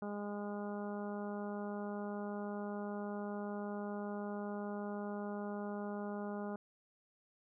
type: harmonic tone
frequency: 205.2 Hz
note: G#3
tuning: 21 cents flat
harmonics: 1 / 2 / 3 / 4 / 5 / 6 / 7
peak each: -41 / -45 / -47 / -49 / -54 / -54 / -55 dBFS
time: 0.02-6.56 s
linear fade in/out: 2 ms
effects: none